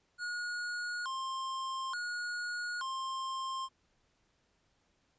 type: tone with vibrato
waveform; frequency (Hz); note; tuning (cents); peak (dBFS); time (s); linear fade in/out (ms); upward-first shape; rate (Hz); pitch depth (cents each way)
square; 1236; D#6; -12; -36; 0.18-3.69; 50; square; 0.57; 270
effects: pink hiss -74 dBFS RMS until 5.18 s + resampled to 16000 Hz